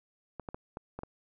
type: clicks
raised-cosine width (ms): 1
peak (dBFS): -25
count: 6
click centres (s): 0.397 / 0.488 / 0.545 / 0.771 / 0.99 / 1.034
effects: none